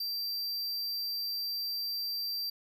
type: tone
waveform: square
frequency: 4699 Hz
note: D8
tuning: in tune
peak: -33 dBFS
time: 0-2.5 s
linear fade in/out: 5 ms
effects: none